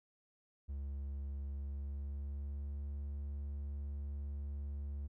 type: tone with pitch glide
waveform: triangle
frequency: 69.7 to 71.21 Hz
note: C#2 to C#2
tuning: +10 to +47 cents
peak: -37 dBFS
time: 0.68-5.08 s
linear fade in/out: 20 ms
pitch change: +37 cents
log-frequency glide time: 1.49-2.83 s
effects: none